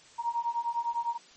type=beating tone pair; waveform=sine; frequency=933 / 942.9 Hz; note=A#5 / A#5; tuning=+1 / +20 cents; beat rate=9.9 Hz; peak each=-32 / -31 dBFS; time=0.18-1.18 s; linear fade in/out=20 ms; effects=white hiss -55 dBFS RMS until 1.36 s + MP3 32 kbps